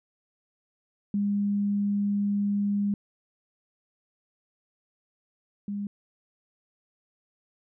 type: tone pair in turn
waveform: sine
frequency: 202.9 / 202.9 Hz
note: G#3 / G#3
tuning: -40 / -40 cents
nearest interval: unison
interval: 0 cents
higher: neither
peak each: -23 / -29 dBFS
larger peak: first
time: 1.14-2.94 / 5.68-5.87 s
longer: first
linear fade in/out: 2 ms
effects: none